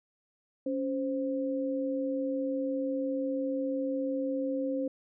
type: tone pair together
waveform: sine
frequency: 277.2 / 522.9 Hz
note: C#4 / C5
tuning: 0 / -1 cents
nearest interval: major seventh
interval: 1099 cents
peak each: -31 / -32 dBFS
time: 0.66-4.88 s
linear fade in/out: 5 ms
effects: none